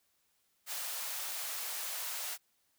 white high-pass noise, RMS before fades -39 dBFS, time 0.66-2.38 s, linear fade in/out 50 ms, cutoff 570 Hz, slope 24 dB/octave, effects white hiss -75 dBFS RMS until 2.78 s

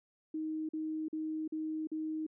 sine tone bursts, 313.3 Hz, D#4, 12 cents sharp, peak -34 dBFS, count 5, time 0.34-2.266 s, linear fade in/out 5 ms, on 350 ms, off 44 ms, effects none

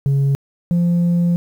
sine tone pair in turn, 138.59 / 173.16 Hz, C#3 / F3, 0 / -14 cents, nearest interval major third, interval 386 cents, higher second, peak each -10 dBFS, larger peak neither, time 0.06-0.35 / 0.71-1.36 s, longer second, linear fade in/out 0 ms, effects tanh soft clip ceiling -12 dBFS + 8-bit

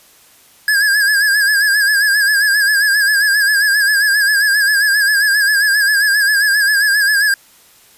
square tone with vibrato, 1657 Hz, G#6, 4 cents flat, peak -11 dBFS, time 0.68-7.34 s, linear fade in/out 2 ms, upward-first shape sine, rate 7.5 Hz, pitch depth 73 cents each way, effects white hiss -47 dBFS RMS until 7.97 s + resampled to 32000 Hz

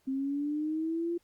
sine linear sweep, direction up, 263.1 to 346.3 Hz, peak -29 dBFS, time 0.07-1.18 s, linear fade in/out 10 ms, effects pink hiss -71 dBFS RMS until 1.23 s + Opus 48 kbps

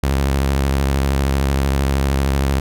sawtooth tone with vibrato, 68.3 Hz, C#2, 25 cents flat, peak -11 dBFS, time 0.03-2.6 s, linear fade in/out 5 ms, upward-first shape square, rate 13 Hz, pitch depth 48 cents each way, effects none

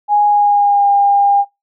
sine tone with pitch glide, 828 to 804.9 Hz, G#5 to G5, -5 to +46 cents, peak -8 dBFS, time 0.08-1.45 s, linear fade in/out 50 ms, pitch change -49 cents, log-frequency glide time 0.27-0.89 s, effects noise-tail reverb RT60 0.2 s tail -23 dB re dry

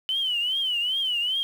sine tone with vibrato, 3009 Hz, F#7, 28 cents sharp, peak -22 dBFS, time 0.09-1.43 s, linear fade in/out 0 ms, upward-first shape triangle, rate 2.5 Hz, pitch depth 150 cents each way, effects tanh soft clip ceiling -18 dBFS + 8-bit

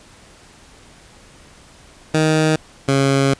15% pulse tone pair in turn, 156.4 / 137.08 Hz, D#3 / C#3, +9 / -19 cents, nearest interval major second, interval 228 cents, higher first, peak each -7 dBFS, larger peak neither, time 2.14-2.56 / 2.88-3.34 s, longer second, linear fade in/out 5 ms, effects pink hiss -46 dBFS RMS until 3.39 s + resampled to 22050 Hz

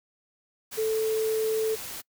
sine tone in noise, 440 Hz, A4, in tune, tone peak -23 dBFS, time 0.77-1.76 s, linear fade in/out 20 ms, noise white, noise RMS -38 dBFS, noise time 0.71-2.02 s, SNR +12 dB, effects noise-tail reverb RT60 0.1 s tail -24 dB re dry

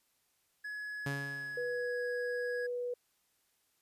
triangle tone with pitch glide, 1690 to 1661.9 Hz, G#6 to G#6, +30 to +1 cents, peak -37 dBFS, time 0.64-2.67 s, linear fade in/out 10 ms, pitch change -29 cents, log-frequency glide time 1.38-2.06 s
sawtooth tone with exponential decay, 140 Hz, C#3, 18 cents sharp, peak -30 dBFS, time 1.06-1.89 s, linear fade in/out 5 ms, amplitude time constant 180 ms
sine tone, 489.3 Hz, B4, 16 cents flat, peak -34 dBFS, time 1.57-2.94 s, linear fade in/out 5 ms
effects white hiss -75 dBFS RMS until 3.81 s + resampled to 32000 Hz

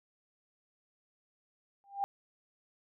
sine tone with exponential growth, 797 Hz, G5, 28 cents sharp, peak -26 dBFS, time 1.84-2.04 s, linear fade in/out 0 ms, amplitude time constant 43 ms, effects none

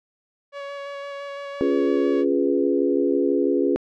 sawtooth tone with vibrato, 563 Hz, C#5, 27 cents sharp, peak -27 dBFS, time 0.52-2.25 s, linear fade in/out 50 ms, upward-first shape square, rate 5.9 Hz, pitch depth 9 cents each way
sine chord, C# dominant seventh, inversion none, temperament equal, 277.2 / 349.2 / 415.3 / 493.9 Hz, C#4 / E#4 / G#4 / B4, 0 / 0 / 0 / 0 cents, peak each -22 / -23 / -23 / -26 dBFS, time 1.61-3.76 s, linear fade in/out 0 ms
effects low-pass 3000 Hz 12 dB/octave

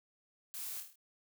blue noise with echo, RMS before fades -44 dBFS, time 0.54-0.8 s, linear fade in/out 0 ms, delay 26 ms, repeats 6, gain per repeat -4 dB, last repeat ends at 0.956 s, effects none

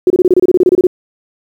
sine tone bursts, 364 Hz, F#4, 28 cents flat, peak -4 dBFS, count 14, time 0.07-0.869 s, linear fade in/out 2 ms, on 32 ms, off 27 ms, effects 7-bit

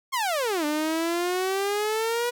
sawtooth exponential two-way sweep, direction down then up, 1108.7 to 294.8 to 488.2 Hz, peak -20 dBFS, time 0.12-2.31 s, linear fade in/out 20 ms, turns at 0.65 s, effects none

